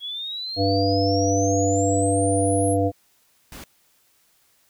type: exponential sweep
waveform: sine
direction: up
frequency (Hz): 3316 to 11175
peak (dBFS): -28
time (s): 0-2.77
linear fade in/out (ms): 50
type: harmonic tone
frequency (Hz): 98.3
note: G2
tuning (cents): +5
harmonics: 1 / 3 / 5 / 7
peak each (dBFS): -23 / -23 / -23 / -24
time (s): 0.56-2.92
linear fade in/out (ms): 50
type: noise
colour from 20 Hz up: pink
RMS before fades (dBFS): -39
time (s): 3.52-3.64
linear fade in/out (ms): 2
effects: white hiss -62 dBFS RMS until 4.69 s